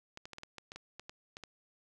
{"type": "clicks", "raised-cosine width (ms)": 0.2, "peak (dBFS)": -28, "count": 12, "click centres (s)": [0.174, 0.255, 0.333, 0.384, 0.434, 0.583, 0.719, 0.76, 0.996, 1.095, 1.369, 1.437], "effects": []}